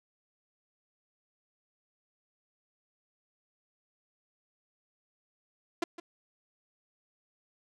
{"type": "tone with echo", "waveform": "sawtooth", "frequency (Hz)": 341.4, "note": "F4", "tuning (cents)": -39, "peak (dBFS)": -23, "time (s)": [5.82, 5.84], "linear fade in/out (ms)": 5, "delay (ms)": 160, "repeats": 1, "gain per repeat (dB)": -14, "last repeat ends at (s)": 6, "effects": ["low-pass 7000 Hz 12 dB/octave"]}